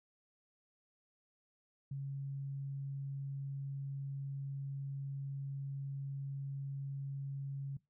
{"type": "tone", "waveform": "sine", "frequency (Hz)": 138.1, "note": "C#3", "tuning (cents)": -6, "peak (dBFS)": -38, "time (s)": [1.91, 7.77], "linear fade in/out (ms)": 5, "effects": ["noise-tail reverb RT60 0.2 s tail -20 dB re dry"]}